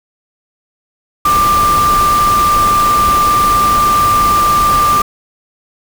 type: tone in noise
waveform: sine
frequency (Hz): 1187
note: D6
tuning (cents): +18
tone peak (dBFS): -8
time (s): 1.25-5.02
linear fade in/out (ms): 5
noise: pink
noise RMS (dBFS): -19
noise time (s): 1.25-5.02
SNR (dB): +8
effects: none